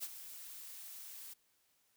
blue noise with ADSR envelope, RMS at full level -39 dBFS, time 0-1.34 s, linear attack 34 ms, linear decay 41 ms, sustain -11 dB, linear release 12 ms, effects white hiss -75 dBFS RMS until 1.96 s

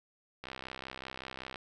click train, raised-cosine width 0.3 ms, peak -25 dBFS, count 74, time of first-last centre 0.44-1.558 s, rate 65.3 Hz, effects none

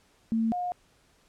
sine tone pair in turn, 225.3 / 715.3 Hz, A3 / F5, +41 / +41 cents, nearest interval octave + minor sixth, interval 2000 cents, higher second, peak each -23 / -28 dBFS, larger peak first, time 0.32-0.52 / 0.52-0.72 s, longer neither, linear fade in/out 0 ms, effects pink hiss -64 dBFS RMS until 1.28 s + low-pass 10000 Hz 12 dB/octave

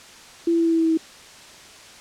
sine tone with pitch steps, 336.8 / 334.7 / 332.5 / 330.4 / 328.3 / 326.3 / 324.2 / 322.1 Hz, E4 / E4 / E4 / E4 / E4 / E4 / E4 / E4, +37 / +26 / +15 / +4 / -7 / -18 / -29 / -40 cents, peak -16 dBFS, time 0.47-0.974 s, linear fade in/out 5 ms, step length 63 ms, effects white hiss -44 dBFS RMS until 2 s + low-pass 7000 Hz 12 dB/octave

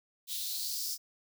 blue noise with high-pass filter sweep, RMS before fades -36 dBFS, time 0.27-0.98 s, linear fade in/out 50 ms, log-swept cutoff 3500 to 5300 Hz, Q 4.6, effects none

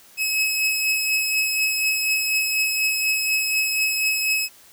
sawtooth beating tone pair, 2568 / 2572.1 Hz, E7 / E7, -46 / -43 cents, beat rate 4.1 Hz, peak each -17 / -25 dBFS, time 0.17-4.49 s, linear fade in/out 50 ms, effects white hiss -50 dBFS RMS until 4.72 s

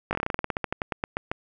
slowing click train, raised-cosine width 0.5 ms, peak -11 dBFS, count 20, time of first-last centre 0.11-1.315 s, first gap 19 ms, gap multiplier 1.12, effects none

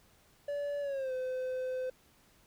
triangle tone with pitch glide, 575 to 512.3 Hz, D5 to C5, -37 to -37 cents, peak -31 dBFS, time 0.48-1.9 s, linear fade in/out 5 ms, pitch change -200 cents, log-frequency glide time 0.81-1.13 s, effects pink hiss -65 dBFS RMS until 2.46 s

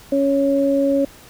sine tone pair together, 277.7 / 554.4 Hz, C#4 / C#5, +3 / 0 cents, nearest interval octave, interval 1197 cents, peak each -17 dBFS, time 0.12-1.05 s, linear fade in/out 5 ms, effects pink hiss -44 dBFS RMS until 1.29 s

